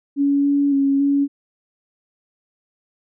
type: tone with pitch steps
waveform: sine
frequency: 281.8 / 283.5 / 276.2 / 281.3 Hz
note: C#4 / C#4 / C#4 / C#4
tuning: +29 / +39 / -6 / +26 cents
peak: -14 dBFS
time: 0.16-1.28 s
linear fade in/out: 50 ms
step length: 280 ms
effects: none